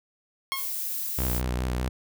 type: tone with exponential decay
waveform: 15% pulse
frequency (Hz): 1082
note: C#6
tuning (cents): -42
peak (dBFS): -17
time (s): 0.52-0.72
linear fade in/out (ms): 0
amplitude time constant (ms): 43
type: noise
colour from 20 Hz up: violet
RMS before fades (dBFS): -31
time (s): 0.54-1.42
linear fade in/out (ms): 50
type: tone with vibrato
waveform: sawtooth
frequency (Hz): 62.3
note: B1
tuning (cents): +16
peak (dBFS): -22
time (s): 1.18-1.89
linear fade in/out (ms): 5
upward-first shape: sine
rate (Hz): 4.9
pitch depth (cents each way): 34
effects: none